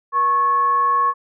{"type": "tone with frequency modulation", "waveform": "sine", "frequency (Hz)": 1100, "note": "C#6", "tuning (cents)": -14, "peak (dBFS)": -14, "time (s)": [0.12, 1.14], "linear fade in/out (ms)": 50, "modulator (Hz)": 617, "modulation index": 0.23, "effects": []}